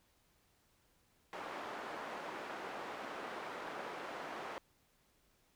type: band-pass noise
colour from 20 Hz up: white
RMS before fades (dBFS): -45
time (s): 1.33-4.58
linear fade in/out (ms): 0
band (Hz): 310 to 1200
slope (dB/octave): 12
effects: pink hiss -73 dBFS RMS until 5.55 s